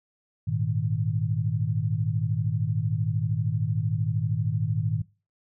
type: chord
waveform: sine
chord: Ab suspended second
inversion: none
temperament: just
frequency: 103.83 / 116.8 / 155.74 Hz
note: Ab2 / Bb2 / Eb3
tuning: 0 / +4 / +2 cents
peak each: -28 dBFS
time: 0.47-5.02 s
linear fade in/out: 10 ms
effects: noise-tail reverb RT60 0.3 s tail -19 dB re dry